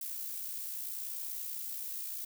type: noise with amplitude modulation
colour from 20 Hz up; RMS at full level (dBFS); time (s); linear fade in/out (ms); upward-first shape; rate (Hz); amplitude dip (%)
violet; -38; 0.01-2.25; 5; sine; 60.7; 40
effects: none